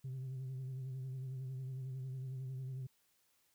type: tone with vibrato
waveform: sine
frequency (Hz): 130.81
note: C3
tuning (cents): 0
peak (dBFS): -38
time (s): 0.04-2.87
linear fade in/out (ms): 10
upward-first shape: sine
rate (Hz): 11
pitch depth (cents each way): 43
effects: tanh soft clip ceiling -39 dBFS + white hiss -75 dBFS RMS until 3.54 s